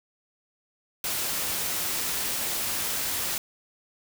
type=noise; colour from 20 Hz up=white; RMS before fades=-29 dBFS; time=1.04-3.38 s; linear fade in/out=2 ms; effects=none